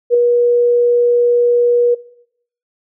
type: tone with ADSR envelope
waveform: sine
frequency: 481.3 Hz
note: B4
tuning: 45 cents flat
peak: -5 dBFS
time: 0.1-1.95 s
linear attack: 42 ms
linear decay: 4 ms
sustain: -4 dB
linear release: 13 ms
effects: noise-tail reverb RT60 0.7 s tail -20 dB re dry